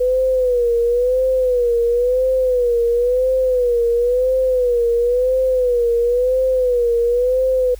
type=tone with vibrato; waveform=sine; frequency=493.9 Hz; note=B4; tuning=in tune; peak=-13 dBFS; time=0-7.75 s; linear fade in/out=10 ms; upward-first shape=sine; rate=0.97 Hz; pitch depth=87 cents each way; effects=added 50 Hz sine -33 dBFS peak until 7.79 s + white hiss -48 dBFS RMS until 7.79 s